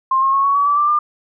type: tone with pitch steps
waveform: sine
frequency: 1058 / 1077.1 / 1096.6 / 1116.4 / 1136.6 / 1157.1 / 1178 / 1199.3 Hz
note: C6 / C6 / C#6 / C#6 / C#6 / D6 / D6 / D6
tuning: +19 / +50 / -19 / +12 / +43 / -26 / +5 / +36 cents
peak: -12 dBFS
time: 0.11-0.99 s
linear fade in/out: 5 ms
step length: 110 ms
effects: none